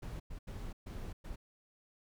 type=noise bursts at uneven times; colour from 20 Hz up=brown; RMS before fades=-43 dBFS; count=5; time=0.02-0.2 / 0.3-0.39 / 0.47-0.73 / 0.86-1.13 / 1.24-1.36 s; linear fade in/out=10 ms; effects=none